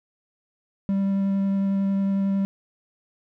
triangle tone with vibrato, 196 Hz, G3, in tune, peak -18 dBFS, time 0.89-2.45 s, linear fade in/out 0 ms, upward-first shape triangle, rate 11 Hz, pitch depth 10 cents each way, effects none

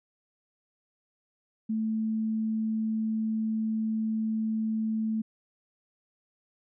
sine tone, 220 Hz, A3, in tune, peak -26 dBFS, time 1.69-5.22 s, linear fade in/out 10 ms, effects none

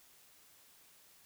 silence, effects white hiss -63 dBFS RMS until 1.25 s

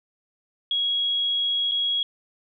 sine tone with dropouts, 3315 Hz, G#7, 4 cents flat, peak -21 dBFS, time 0.71-2.03 s, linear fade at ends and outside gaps 2 ms, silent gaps 1.713-1.718 s, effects none

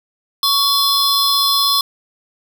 square tone cluster, 1119 / 3453 / 4146 / 5120 Hz, C#6 / A7 / C8 / D#8, +16 / -33 / -17 / +49 cents, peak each -19 dBFS, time 0.43-1.81 s, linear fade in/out 2 ms, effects none

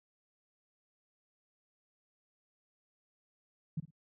sine tone with echo, 157.6 Hz, D#3, 23 cents sharp, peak -31 dBFS, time 3.77-3.8 s, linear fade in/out 5 ms, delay 53 ms, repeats 2, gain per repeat -13 dB, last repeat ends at 3.906 s, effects high-pass 80 Hz 12 dB/octave

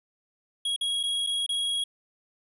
square tone with dropouts, 3308 Hz, G#7, 8 cents flat, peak -26 dBFS, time 0.65-1.84 s, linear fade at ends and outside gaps 5 ms, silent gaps 0.763-0.81 / 1.031-1.035 / 1.266-1.27 / 1.464-1.491 s, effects resampled to 24000 Hz

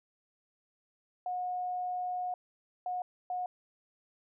sine tone bursts at uneven times, 725 Hz, F#5, 35 cents flat, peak -32 dBFS, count 3, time 1.26-2.34 / 2.86-3.02 / 3.3-3.46 s, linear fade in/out 2 ms, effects none

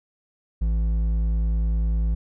sine tone with hard clipping, 55 Hz, A1, in tune, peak -21 dBFS, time 0.61-2.15 s, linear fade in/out 10 ms, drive 6 dB, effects none

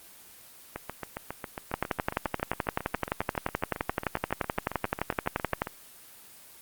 two click trains, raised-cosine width 0.5 ms, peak -18 / -10 dBFS, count 37 / 46, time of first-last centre 0.76-5.671 / 1.74-5.619 s, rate 7.33 / 11.6 Hz, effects white hiss -51 dBFS RMS until 6.61 s + Opus 24 kbps

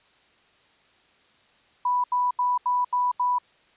sine tone bursts, 987.8 Hz, B5, in tune, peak -20 dBFS, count 6, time 1.85-3.385 s, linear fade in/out 5 ms, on 190 ms, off 79 ms, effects white hiss -60 dBFS RMS until 3.76 s + resampled to 8000 Hz

